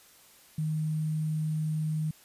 sine tone with sample-and-hold, 155.56 Hz, D#3, in tune, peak -27 dBFS, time 0.58-2.11 s, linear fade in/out 5 ms, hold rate 8820 Hz, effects white hiss -57 dBFS RMS until 2.24 s + resampled to 32000 Hz

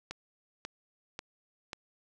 click train, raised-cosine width 0.2 ms, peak -21 dBFS, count 4, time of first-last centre 0.11-1.732 s, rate 1.85 Hz, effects none

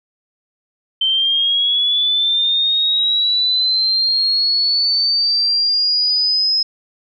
sine linear sweep, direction up, 3100 to 5130 Hz, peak -13 dBFS, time 1.01-6.63 s, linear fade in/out 5 ms, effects none

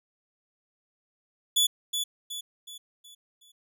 sawtooth tone with echo, 3442 Hz, A7, 39 cents flat, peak -17 dBFS, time 1.56-1.67 s, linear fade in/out 10 ms, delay 370 ms, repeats 5, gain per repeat -7 dB, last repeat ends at 3.52 s, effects none

